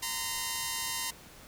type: tone pair together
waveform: 5% pulse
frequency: 926.6 / 1025 Hz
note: A#5 / C6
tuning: -11 / -36 cents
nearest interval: major second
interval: 175 cents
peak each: -23 dBFS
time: 0.02-1.11 s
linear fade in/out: 10 ms
effects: pink hiss -52 dBFS RMS until 1.47 s